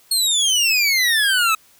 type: exponential sweep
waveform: 25% pulse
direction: down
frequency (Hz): 4346 to 1277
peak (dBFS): -11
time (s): 0.11-1.55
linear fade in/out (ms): 5
effects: white hiss -53 dBFS RMS until 1.79 s